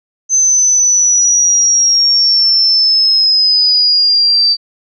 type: linear sweep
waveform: sine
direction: down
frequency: 6190 to 4636 Hz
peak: -7 dBFS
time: 0.29-4.57 s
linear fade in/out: 50 ms
effects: none